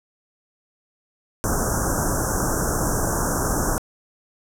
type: band-stop noise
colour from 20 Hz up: pink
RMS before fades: -22 dBFS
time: 1.44-3.78 s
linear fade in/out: 0 ms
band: 1600 to 5600 Hz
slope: 96 dB/octave
effects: low-pass 12000 Hz 12 dB/octave